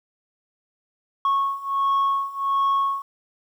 sine beating tone pair, 1100 / 1101.4 Hz, C#6 / C#6, -14 / -11 cents, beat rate 1.4 Hz, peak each -22 / -20 dBFS, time 1.25-3.02 s, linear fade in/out 2 ms, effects tanh soft clip ceiling -16 dBFS + 9-bit

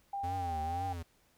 sine tone with pitch glide, 796 to 788.7 Hz, G5 to G5, +26 to +10 cents, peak -34 dBFS, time 0.13-0.93 s, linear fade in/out 5 ms, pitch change -16 cents, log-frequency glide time 0.23-0.52 s
square tone with vibrato, 85.2 Hz, F2, 42 cents flat, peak -39 dBFS, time 0.23-1.03 s, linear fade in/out 10 ms, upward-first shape triangle, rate 2 Hz, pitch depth 200 cents each way
effects pink hiss -69 dBFS RMS until 1.37 s

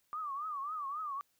sine tone with vibrato, 1177 Hz, D6, 3 cents sharp, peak -36 dBFS, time 0.13-1.21 s, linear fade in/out 0 ms, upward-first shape triangle, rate 3.7 Hz, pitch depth 170 cents each way, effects white hiss -75 dBFS RMS until 1.39 s

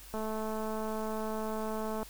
click train, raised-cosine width 1 ms, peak -24 dBFS, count 413, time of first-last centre 0.14-2.03 s, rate 218 Hz, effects added 50 Hz sine -52 dBFS peak until 2.09 s + white hiss -52 dBFS RMS until 2.09 s

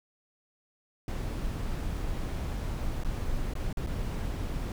brown noise with dropouts, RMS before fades -32 dBFS, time 1.08-4.72 s, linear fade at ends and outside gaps 1 ms, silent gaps 3.036-3.047 / 3.537-3.553 / 3.728-3.771 / 3.864-3.871 s, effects none

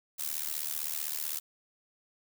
blue noise with amplitude modulation, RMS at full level -31 dBFS, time 0.18-1.4 s, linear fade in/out 20 ms, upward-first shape sine, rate 75.7 Hz, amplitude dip 95%, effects none

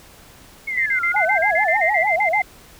sine linear two-way sweep, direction down then up, 2210 to 1363 to 2008 Hz, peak -22 dBFS, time 0.67-2.08 s, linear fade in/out 10 ms, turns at 1.02 s
sine tone bursts, 2083 Hz, C7, 8 cents flat, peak -17 dBFS, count 13, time 0.77-2.421 s, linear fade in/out 5 ms, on 91 ms, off 39 ms
sine tone with vibrato, 740 Hz, F#5, in tune, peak -18 dBFS, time 1.14-2.42 s, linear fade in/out 10 ms, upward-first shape sine, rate 6.7 Hz, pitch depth 260 cents each way
effects pink hiss -46 dBFS RMS until 2.79 s

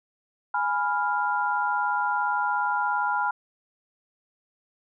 sine chord, F diminished, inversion first, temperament equal, 830.6 / 987.8 / 1396.9 Hz, Ab5 / Cb6 / F6, 0 / 0 / 0 cents, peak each -27 dBFS, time 0.54-3.31 s, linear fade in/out 5 ms, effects none

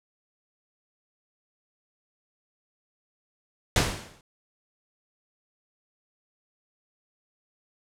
pink noise with exponential decay, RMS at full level -19 dBFS, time 3.76-4.21 s, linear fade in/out 2 ms, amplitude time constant 96 ms, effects low-pass 9000 Hz 12 dB/octave

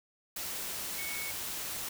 sine tone in noise, 2217 Hz, C#7, in tune, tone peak -39 dBFS, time 0.98-1.31 s, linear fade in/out 5 ms, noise white, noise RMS -38 dBFS, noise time 0.36-1.89 s, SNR -4 dB, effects none

